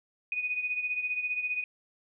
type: beating tone pair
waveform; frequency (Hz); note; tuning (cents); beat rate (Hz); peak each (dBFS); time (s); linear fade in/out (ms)
sine; 2482 / 2497; D#7 / D#7; -5 / +6; 15; -30 / -36; 0.32-1.64; 2
effects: none